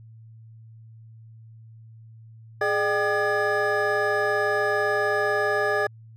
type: tone cluster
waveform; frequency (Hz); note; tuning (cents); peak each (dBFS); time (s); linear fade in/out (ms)
triangle; 418.7 / 603 / 785 / 1209 / 1691; G#4 / D5 / G5 / D6 / G#6; +14 / +46 / +2 / +50 / +31; -24 / -25 / -28 / -29 / -24; 2.61-5.87; 5
effects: added 112 Hz sine -44 dBFS peak until 6.16 s